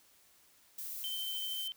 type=noise; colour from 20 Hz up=violet; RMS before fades=-42 dBFS; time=0.78-1.68 s; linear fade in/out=5 ms
type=tone with tremolo; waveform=sine; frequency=3095 Hz; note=G7; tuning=23 cents flat; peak=-36 dBFS; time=1.04-1.72 s; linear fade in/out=0 ms; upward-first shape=sine; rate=13 Hz; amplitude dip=25%
effects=white hiss -65 dBFS RMS until 1.76 s